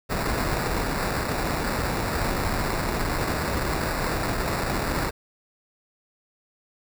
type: noise with sample-and-hold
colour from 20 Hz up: pink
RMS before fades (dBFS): -26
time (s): 0.09-5.11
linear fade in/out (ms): 20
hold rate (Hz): 3150
effects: none